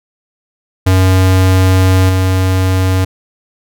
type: tone with level steps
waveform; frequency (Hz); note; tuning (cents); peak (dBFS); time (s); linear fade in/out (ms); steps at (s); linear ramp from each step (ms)
square; 93.6; F#2; +20; -7 / -10; 0.86-3.05; 10; 2.09; 5
effects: none